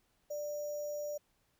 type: tone with sample-and-hold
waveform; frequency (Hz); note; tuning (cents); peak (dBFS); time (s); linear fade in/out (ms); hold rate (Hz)
sine; 590; D5; +8; -36; 0.3-1.18; 10; 6300
effects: pink hiss -75 dBFS RMS until 1.59 s